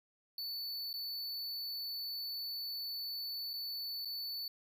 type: tone with dropouts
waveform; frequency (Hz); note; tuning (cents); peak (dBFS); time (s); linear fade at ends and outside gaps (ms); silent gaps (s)
square; 4479; C#8; +17; -39; 0.38-4.48; 2; 0.93-0.939 / 3.533-3.537 / 4.049-4.055
effects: none